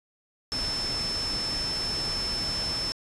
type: tone in noise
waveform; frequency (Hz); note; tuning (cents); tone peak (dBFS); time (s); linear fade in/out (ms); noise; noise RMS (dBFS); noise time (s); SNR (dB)
sine; 5290; E8; +5; -28; 0.52-2.92; 0; pink; -35; 0.52-2.92; +4
effects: resampled to 24000 Hz